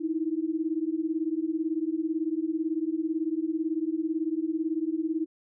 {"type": "beating tone pair", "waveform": "sine", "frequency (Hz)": [311.1, 329.1], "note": ["D#4", "E4"], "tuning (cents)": [0, -3], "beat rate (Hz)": 18, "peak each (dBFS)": [-29, -29], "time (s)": [0, 5.26], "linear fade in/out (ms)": 20, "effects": []}